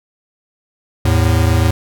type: tone pair together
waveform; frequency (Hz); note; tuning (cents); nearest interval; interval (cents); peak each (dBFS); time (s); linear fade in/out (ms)
square; 81.1 / 108.95; E2 / A2; -28 / -17; perfect fourth; 511; -14; 1.05-1.71; 5
effects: none